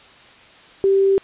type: tone with quantisation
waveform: sine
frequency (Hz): 390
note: G4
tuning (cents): -9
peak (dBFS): -12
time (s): 0.84-1.18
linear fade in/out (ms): 0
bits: 7
effects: white hiss -46 dBFS RMS until 1.23 s + resampled to 8000 Hz